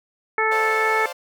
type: harmonic tone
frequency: 438.8 Hz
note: A4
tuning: 5 cents flat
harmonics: 1 / 2 / 3 / 4 / 5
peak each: -24 / -24 / -24 / -24 / -24 dBFS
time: 0.38-1.06 s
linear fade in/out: 2 ms
type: chord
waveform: sawtooth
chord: D minor seventh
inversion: third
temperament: equal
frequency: 523.3 / 587.3 / 698.5 / 880 Hz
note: C5 / D5 / F5 / A5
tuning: 0 / 0 / 0 / 0 cents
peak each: -30 / -32 / -33 / -33 dBFS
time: 0.51-1.13 s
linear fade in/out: 10 ms
effects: none